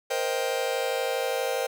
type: chord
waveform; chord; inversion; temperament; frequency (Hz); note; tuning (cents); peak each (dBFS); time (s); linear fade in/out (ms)
45% pulse; C minor seventh; third; just; 470.9 / 523.3 / 627.9 / 784.9; Bb4 / C5 / Eb5 / G5; +18 / 0 / +16 / +2; -31 / -29 / -34 / -33; 0.1-1.67; 10
effects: none